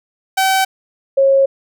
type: tone pair in turn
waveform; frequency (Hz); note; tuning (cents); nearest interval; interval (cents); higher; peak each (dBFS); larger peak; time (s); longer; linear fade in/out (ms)
sawtooth / sine; 766 / 544.2; G5 / C#5; -40 / -32; tritone; 592; first; -8; neither; 0.37-0.65 / 1.17-1.46; second; 10
effects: none